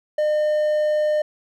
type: tone with hard clipping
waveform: triangle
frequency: 606 Hz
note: D#5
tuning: 46 cents flat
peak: -18 dBFS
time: 0.18-1.22 s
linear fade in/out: 5 ms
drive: 6 dB
effects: none